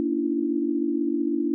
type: tone cluster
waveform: sine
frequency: 236.1 / 289.5 / 305.2 / 335.7 Hz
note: A#3 / D4 / D#4 / E4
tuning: +22 / -25 / -33 / +32 cents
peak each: -30 / -25 / -34 / -26 dBFS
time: 0-1.54 s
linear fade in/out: 0 ms
effects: none